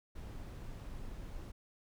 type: noise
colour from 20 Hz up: brown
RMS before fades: -45 dBFS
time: 0.15-1.52 s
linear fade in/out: 10 ms
effects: none